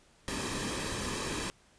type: noise with comb filter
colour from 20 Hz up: pink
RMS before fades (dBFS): -35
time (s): 0.28-1.5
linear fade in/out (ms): 0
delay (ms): 1.4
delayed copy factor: -0.55
effects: pink hiss -63 dBFS RMS until 1.78 s + resampled to 22050 Hz